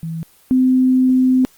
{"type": "tone pair in turn", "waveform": "sine", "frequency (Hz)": [163.1, 257.1], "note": ["E3", "C4"], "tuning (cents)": [-18, -30], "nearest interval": "minor sixth", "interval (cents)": 788, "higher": "second", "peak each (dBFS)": [-22, -10], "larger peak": "second", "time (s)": [[0.03, 0.23], [0.51, 1.45]], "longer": "second", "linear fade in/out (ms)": 0, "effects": ["white hiss -51 dBFS RMS until 1.57 s", "Opus 24 kbps"]}